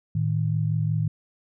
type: tone pair together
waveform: sine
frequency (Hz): 110 / 155.56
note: A2 / D#3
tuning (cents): 0 / 0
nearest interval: tritone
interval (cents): 600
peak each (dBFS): -24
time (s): 0.15-1.08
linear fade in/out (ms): 5
effects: none